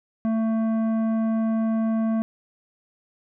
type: tone with tanh clipping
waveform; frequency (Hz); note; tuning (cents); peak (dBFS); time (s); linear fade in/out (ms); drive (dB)
sine; 223; A3; +23; -22; 0.25-2.22; 0; 11
effects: none